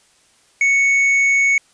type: tone with hard clipping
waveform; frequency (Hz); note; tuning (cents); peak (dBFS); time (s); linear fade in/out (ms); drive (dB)
triangle; 2217; C#7; 0; -13; 0.61-1.58; 2; 7
effects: white hiss -55 dBFS RMS until 1.73 s + resampled to 22050 Hz